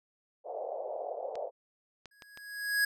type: band-pass noise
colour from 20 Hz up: pink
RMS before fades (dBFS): -38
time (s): 0.44-1.51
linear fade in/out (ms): 50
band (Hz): 490 to 730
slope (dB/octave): 48
type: clicks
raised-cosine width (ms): 0.2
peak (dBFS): -29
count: 4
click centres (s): 1.355 / 2.057 / 2.222 / 2.374
type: tone with exponential growth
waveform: square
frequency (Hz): 1661.2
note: G#6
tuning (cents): 0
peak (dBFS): -24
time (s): 2.11-2.85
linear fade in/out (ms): 5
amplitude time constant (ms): 160
effects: none